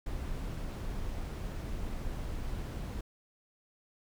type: noise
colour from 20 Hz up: brown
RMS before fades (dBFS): -37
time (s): 0.06-3.01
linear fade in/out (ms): 5
effects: none